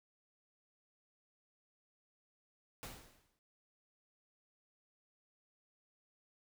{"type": "noise with exponential decay", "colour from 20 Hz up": "pink", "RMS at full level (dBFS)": -45, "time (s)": [2.83, 3.39], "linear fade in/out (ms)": 0, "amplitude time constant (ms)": 120, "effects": []}